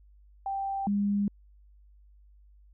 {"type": "tone pair in turn", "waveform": "sine", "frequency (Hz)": [784, 202.7], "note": ["G5", "G#3"], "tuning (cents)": [0, -42], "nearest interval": "octave + major seventh", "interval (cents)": 2342, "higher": "first", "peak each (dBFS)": [-29, -24], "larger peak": "second", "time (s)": [[0.46, 0.87], [0.87, 1.28]], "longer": "neither", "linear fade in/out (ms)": 2, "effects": ["added 50 Hz sine -54 dBFS peak until 2.73 s"]}